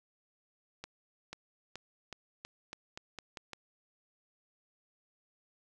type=accelerating click train; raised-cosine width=0.2 ms; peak=-25 dBFS; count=10; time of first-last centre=0.84-3.533 s; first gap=490 ms; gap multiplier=0.87; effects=none